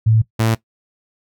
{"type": "tone pair in turn", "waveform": ["sine", "sawtooth"], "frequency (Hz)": [110.9, 112.19], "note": ["A2", "A2"], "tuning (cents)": [14, 34], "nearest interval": "unison", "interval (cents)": 20, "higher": "second", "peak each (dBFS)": -10, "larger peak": "neither", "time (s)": [[0.06, 0.22], [0.39, 0.55]], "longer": "neither", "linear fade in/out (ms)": 10, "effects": ["noise-tail reverb RT60 0.1 s tail -17 dB re dry"]}